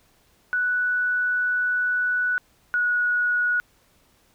sine tone pair in turn, 1480 / 1459.6 Hz, F#6 / F#6, 0 / -24 cents, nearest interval unison, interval 24 cents, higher first, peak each -20 / -19 dBFS, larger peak second, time 0.53-2.38 / 2.74-3.6 s, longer first, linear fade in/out 0 ms, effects pink hiss -61 dBFS RMS until 4.34 s

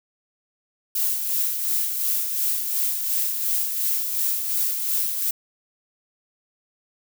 violet noise with tremolo, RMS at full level -22 dBFS, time 0.95-5.31 s, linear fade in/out 5 ms, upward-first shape sine, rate 2.8 Hz, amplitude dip 45%, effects none

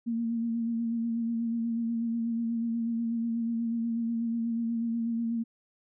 sine tone with vibrato, 230.9 Hz, A#3, 16 cents flat, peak -27 dBFS, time 0.06-5.44 s, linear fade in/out 20 ms, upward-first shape sine, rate 8.2 Hz, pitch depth 28 cents each way, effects none

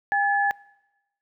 sine tone pair together, 806.3 / 1716 Hz, G5 / A6, +49 / -44 cents, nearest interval octave + minor second, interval 1307 cents, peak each -22 dBFS, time 0.12-0.51 s, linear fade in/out 0 ms, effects noise-tail reverb RT60 1.0 s tail -23 dB re dry

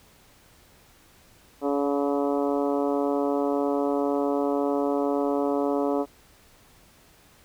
harmonic tone with a mistuned harmonic, 141.9 Hz, C#3, 41 cents sharp, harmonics 2 / 3 / 4 / 5 / 6 / 7 / 8 / 9, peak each -26 / -27 / -29 / -32 / -37 / -37 / -40 / -41 dBFS, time 1.61-6.06 s, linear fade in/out 50 ms, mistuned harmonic 6, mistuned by +20 cents, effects pink hiss -56 dBFS RMS until 7.44 s

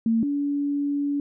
sine tone pair in turn, 226.8 / 285.8 Hz, A#3 / D4, -47 / -47 cents, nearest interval major third, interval 400 cents, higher second, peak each -18 / -22 dBFS, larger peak first, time 0.06-0.23 / 0.23-1.2 s, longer second, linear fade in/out 2 ms, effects none

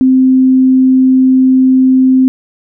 sine tone, 260 Hz, C4, 11 cents flat, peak -4 dBFS, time 0.01-2.28 s, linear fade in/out 0 ms, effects none

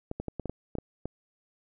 clicks, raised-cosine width 2 ms, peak -20 dBFS, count 9, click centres 0.114 / 0.2 / 0.283 / 0.397 / 0.457 / 0.496 / 0.753 / 0.785 / 1.056 s, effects none

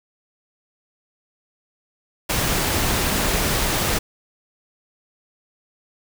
pink noise, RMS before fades -21 dBFS, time 2.29-3.99 s, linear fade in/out 10 ms, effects none

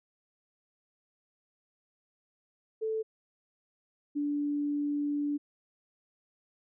sine tone pair in turn, 440 / 290.8 Hz, A4 / D4, 0 / -17 cents, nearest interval perfect fifth, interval 717 cents, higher first, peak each -29 / -28 dBFS, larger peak second, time 2.81-3.03 / 4.15-5.38 s, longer second, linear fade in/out 20 ms, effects none

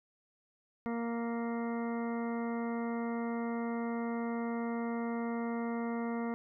harmonic tone, 233.1 Hz, A#3, in tune, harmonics 1 / 2 / 3 / 4 / 5 / 6 / 8 / 9, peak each -34 / -40 / -44 / -46 / -48 / -50 / -52 / -53 dBFS, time 0.86-6.34 s, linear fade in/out 0 ms, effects none

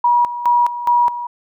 sine tone with tremolo, 962 Hz, B5, 46 cents flat, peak -10 dBFS, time 0.04-1.27 s, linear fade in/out 5 ms, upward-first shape square, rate 2.4 Hz, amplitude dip 75%, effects none

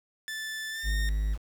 sawtooth tone with pitch glide, 1756 to 1838 Hz, A6 to A#6, -4 to -25 cents, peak -30 dBFS, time 0.28-1.09 s, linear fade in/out 0 ms, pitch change +79 cents, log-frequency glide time 0.7-0.93 s
triangle tone, 51.9 Hz, G#1, in tune, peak -23 dBFS, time 0.83-1.38 s, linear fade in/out 50 ms
effects low-pass 10000 Hz 12 dB/octave + 8-bit

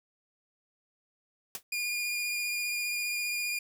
white noise with exponential decay, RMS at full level -33 dBFS, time 1.55-1.63 s, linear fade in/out 1 ms, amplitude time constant 16 ms
sawtooth tone with vibrato, 2427 Hz, D#7, 44 cents flat, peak -27 dBFS, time 1.72-3.59 s, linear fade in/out 5 ms, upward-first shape triangle, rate 15 Hz, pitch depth 20 cents each way
effects none

